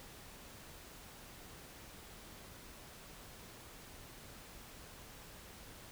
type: silence
effects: pink hiss -54 dBFS RMS until 5.91 s